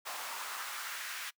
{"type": "noise with high-pass filter sweep", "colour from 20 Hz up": "pink", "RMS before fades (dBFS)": -41, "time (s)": [0.05, 1.31], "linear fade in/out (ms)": 20, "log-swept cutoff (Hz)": [880, 1700], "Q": 1.8, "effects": ["noise-tail reverb RT60 0.1 s tail -23 dB re dry"]}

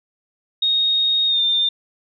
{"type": "tone with pitch glide", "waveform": "sine", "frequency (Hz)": [3729, 3604], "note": ["A#7", "A7"], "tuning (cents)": [0, 41], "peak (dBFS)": -15, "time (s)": [0.62, 1.69], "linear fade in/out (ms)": 5, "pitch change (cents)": -59, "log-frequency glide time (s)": [1.27, 1.41], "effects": []}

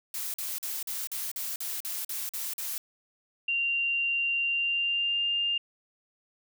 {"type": "noise bursts", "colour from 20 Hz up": "blue", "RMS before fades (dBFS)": -34, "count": 11, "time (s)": [0.14, 2.78], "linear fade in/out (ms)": 2, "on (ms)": 200, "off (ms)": 44}
{"type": "tone with pitch glide", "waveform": "sine", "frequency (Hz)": [2772, 2804], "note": ["F7", "F7"], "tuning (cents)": [-14, 6], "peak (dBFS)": -25, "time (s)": [3.48, 5.58], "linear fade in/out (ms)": 5, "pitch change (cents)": 20, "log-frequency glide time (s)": [4.43, 5.26]}
{"effects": []}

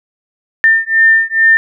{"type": "beating tone pair", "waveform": "sine", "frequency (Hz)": [1800, 1802.3], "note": ["A6", "A6"], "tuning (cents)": [39, 41], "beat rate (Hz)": 2.3, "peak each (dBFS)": -10, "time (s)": [0.64, 1.57], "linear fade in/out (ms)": 0, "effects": []}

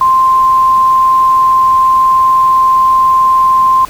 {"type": "tone", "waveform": "sine", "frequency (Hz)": 1046.5, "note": "C6", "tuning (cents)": 0, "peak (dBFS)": -5, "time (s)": [0.01, 3.85], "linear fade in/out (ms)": 2, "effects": ["pink hiss -32 dBFS RMS until 3.89 s"]}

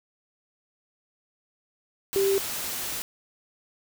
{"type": "tone in noise", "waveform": "sine", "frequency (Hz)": 392, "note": "G4", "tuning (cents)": 0, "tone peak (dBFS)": -20, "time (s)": [2.16, 2.38], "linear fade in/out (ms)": 0, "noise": "white", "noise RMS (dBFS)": -32, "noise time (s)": [2.13, 3.02], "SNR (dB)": 9, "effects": []}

